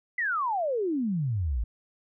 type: exponential sweep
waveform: sine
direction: down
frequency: 2038 to 51.8 Hz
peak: -25 dBFS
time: 0.18-1.64 s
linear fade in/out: 5 ms
effects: none